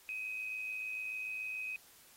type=tone with amplitude modulation; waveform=sine; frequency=2523 Hz; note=D#7; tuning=23 cents sharp; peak=-35 dBFS; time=0.09-1.76 s; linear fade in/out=0 ms; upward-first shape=sine; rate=107 Hz; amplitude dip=55%; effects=white hiss -61 dBFS RMS until 2.16 s + AAC 48 kbps